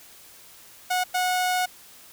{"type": "tone bursts at uneven times", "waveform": "sawtooth", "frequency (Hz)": 731, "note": "F#5", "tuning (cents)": -21, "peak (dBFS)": -18, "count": 2, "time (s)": [[0.9, 1.04], [1.14, 1.66]], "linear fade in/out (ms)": 10, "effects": ["white hiss -49 dBFS RMS until 2.12 s"]}